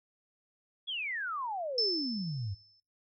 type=exponential sweep; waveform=sine; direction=down; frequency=3450 to 91.2 Hz; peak=-33 dBFS; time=0.87-2.55 s; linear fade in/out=20 ms
type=tone with exponential decay; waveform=sine; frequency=5274 Hz; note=E8; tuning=in tune; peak=-25 dBFS; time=1.78-2.8 s; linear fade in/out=2 ms; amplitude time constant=220 ms
effects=noise-tail reverb RT60 0.4 s tail -23 dB re dry